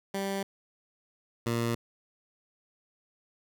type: tone pair in turn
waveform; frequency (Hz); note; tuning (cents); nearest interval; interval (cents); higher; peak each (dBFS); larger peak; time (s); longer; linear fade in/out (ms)
15% pulse; 196 / 117.05; G3 / A#2; 0 / +8; major sixth; 892; first; -24 / -21; second; 0.14-0.43 / 1.46-1.75; neither; 5
effects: none